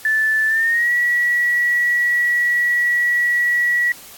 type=tone with pitch glide; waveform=sine; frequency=1752 to 1932.8 Hz; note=A6 to B6; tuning=-8 to -38 cents; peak=-14 dBFS; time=0.05-3.92 s; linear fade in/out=2 ms; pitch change=+170 cents; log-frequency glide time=0.47-0.92 s; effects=white hiss -40 dBFS RMS until 4.17 s + AAC 64 kbps